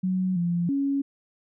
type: tone with pitch steps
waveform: sine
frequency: 185.6 / 172.9 / 277.8 Hz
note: F#3 / F3 / C#4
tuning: +6 / -17 / +4 cents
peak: -22 dBFS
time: 0.03-1.02 s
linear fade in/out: 10 ms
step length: 330 ms
effects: none